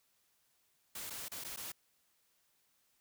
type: noise with dropouts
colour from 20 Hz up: white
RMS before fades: -44 dBFS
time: 0.95-1.72 s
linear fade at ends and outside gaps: 5 ms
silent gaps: 1.099-1.104 / 1.284-1.316 / 1.439-1.446 / 1.562-1.572 s
effects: white hiss -75 dBFS RMS until 3 s